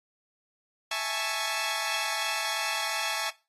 10% pulse chord, A major seventh, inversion second, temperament equal, 659.3 / 830.6 / 880 / 1108.7 Hz, E5 / G#5 / A5 / C#6, 0 / 0 / 0 / 0 cents, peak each -26 dBFS, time 0.91-3.3 s, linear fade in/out 5 ms, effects noise-tail reverb RT60 0.3 s tail -20 dB re dry + AAC 32 kbps

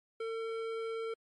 sine tone with hard clipping, 451.6 Hz, A4, 45 cents sharp, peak -37 dBFS, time 0.2-1.14 s, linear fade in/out 5 ms, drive 13 dB, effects MP3 48 kbps

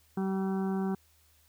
harmonic tone, 191.8 Hz, G3, 37 cents flat, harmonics 1 / 2 / 4 / 5 / 6 / 7 / 8, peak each -29 / -35 / -41 / -47 / -49 / -50 / -51 dBFS, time 0.17-0.95 s, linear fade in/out 5 ms, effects added 77 Hz sine -66 dBFS peak until 1.48 s + white hiss -66 dBFS RMS until 1.48 s

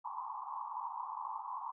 white band-pass noise, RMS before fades -42 dBFS, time 0.04-1.72 s, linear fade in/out 20 ms, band 840 to 1100 Hz, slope 96 dB/octave, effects none

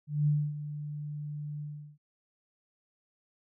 sine tone with ADSR envelope, 148.2 Hz, D3, 16 cents sharp, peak -22 dBFS, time 0.07-1.98 s, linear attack 200 ms, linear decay 260 ms, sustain -13 dB, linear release 370 ms, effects none

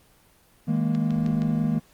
triangle chord, D# suspended fourth, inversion none, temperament equal with one note detuned, 159.11 / 207.7 / 233.1 Hz, D#3 / G#3 / A#3, +39 / 0 / 0 cents, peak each -23 / -25 / -23 dBFS, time 0.67-1.8 s, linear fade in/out 20 ms
click train, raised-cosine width 0.2 ms, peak -24 dBFS, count 4, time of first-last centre 0.95-1.419 s, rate 6.39 Hz
effects pink hiss -58 dBFS RMS until 1.93 s + Opus 24 kbps

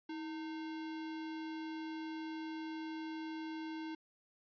sine tone with sample-and-hold, 318.7 Hz, D#4, 42 cents sharp, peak -40 dBFS, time 0.09-3.95 s, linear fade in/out 5 ms, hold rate 1225 Hz, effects resampled to 11025 Hz

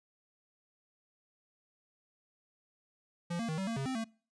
square tone with pitch steps, 172.2 / 230.7 / 157.6 / 191.8 / 228.7 / 135.9 / 260.9 / 225.2 Hz, F3 / A#3 / D#3 / G3 / A#3 / C#3 / C4 / A3, -24 / -18 / +23 / -37 / -33 / -34 / -5 / +40 cents, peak -34 dBFS, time 3.3-4.044 s, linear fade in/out 10 ms, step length 93 ms, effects noise-tail reverb RT60 0.4 s tail -24 dB re dry + resampled to 22050 Hz

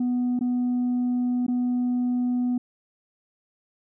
sine tone with dropouts, 246.9 Hz, B3, in tune, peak -19 dBFS, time 0-2.58 s, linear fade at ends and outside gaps 5 ms, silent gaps 0.392-0.409 / 1.466-1.481 s, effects tanh soft clip ceiling -20 dBFS

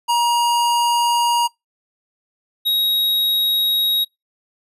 square tone pair in turn, 949 / 3796 Hz, A#5 / A#7, +31 / +31 cents, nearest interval 2 octaves, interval 2400 cents, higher second, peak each -15 / -16 dBFS, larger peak first, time 0.08-1.48 / 2.65-4.05 s, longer neither, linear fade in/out 20 ms, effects noise-tail reverb RT60 0.2 s tail -26 dB re dry + resampled to 32000 Hz

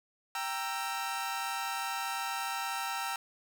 sawtooth chord, E diminished, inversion first, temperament equal with one note detuned, 784 / 932.3 / 1332.3 Hz, G5 / Bb5 / E6, 0 / 0 / +18 cents, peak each -34 dBFS, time 0.35-3.16 s, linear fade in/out 2 ms, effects none

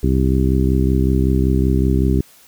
harmonic tone, 65.3 Hz, C2, 3 cents flat, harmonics 1 / 2 / 3 / 4 / 5 / 6, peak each -16 / -19 / -21 / -22 / -23 / -24 dBFS, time 0.03-2.21 s, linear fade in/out 5 ms, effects white hiss -48 dBFS RMS until 2.47 s

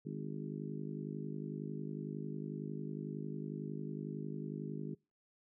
harmonic tone with a mistuned harmonic, 51 Hz, G#1, 31 cents flat, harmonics 3 / 4 / 5 / 6 / 7 / 8, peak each -43 / -45 / -47 / -49 / -50 / -51 dBFS, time 0.05-4.95 s, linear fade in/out 10 ms, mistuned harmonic 8, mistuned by +16 cents, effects noise-tail reverb RT60 0.3 s tail -26 dB re dry

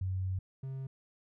sine / triangle tone pair in turn, 93.7 / 133.51 Hz, F#2 / C3, +22 / +35 cents, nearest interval tritone, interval 613 cents, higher second, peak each -31 / -35 dBFS, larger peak first, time 0.01-0.39 / 0.63-0.87 s, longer first, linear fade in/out 5 ms, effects none

